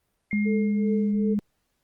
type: tone with exponential decay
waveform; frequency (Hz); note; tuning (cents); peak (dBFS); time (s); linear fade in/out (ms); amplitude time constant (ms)
sine; 2126; C7; +27; -29; 0.31-1.37; 2; 230
type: tone with pitch glide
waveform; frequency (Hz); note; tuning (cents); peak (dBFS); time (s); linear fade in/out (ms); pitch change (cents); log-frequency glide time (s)
sine; 207.6 to 206; G#3 to G#3; 0 to -14; -21; 0.33-1.39; 0; -14; 0.46-1.09
type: tone with tremolo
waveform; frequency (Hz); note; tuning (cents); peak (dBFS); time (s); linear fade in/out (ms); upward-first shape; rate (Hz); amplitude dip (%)
sine; 440.6; A4; +2; -25; 0.45-1.35; 20; triangle; 2.6; 90
effects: pink hiss -74 dBFS RMS until 1.83 s + Opus 32 kbps